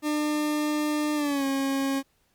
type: tone with pitch glide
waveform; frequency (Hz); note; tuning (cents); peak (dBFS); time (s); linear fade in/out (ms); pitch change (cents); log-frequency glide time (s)
40% pulse; 300.4 to 272.3; D4 to C#4; +39 to -31; -23; 0.02-2.03; 50; -170; 1.15-1.45
effects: pink hiss -68 dBFS RMS until 2.34 s + MP3 96 kbps